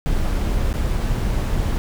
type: noise with dropouts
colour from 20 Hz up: brown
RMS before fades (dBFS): -20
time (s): 0.06-1.78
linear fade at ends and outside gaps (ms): 0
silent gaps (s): 0.729-0.739
effects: none